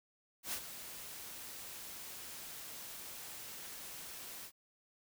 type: noise with ADSR envelope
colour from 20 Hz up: white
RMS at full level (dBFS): -38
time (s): 0.43-4.52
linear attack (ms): 96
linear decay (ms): 72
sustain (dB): -10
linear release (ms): 72
effects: none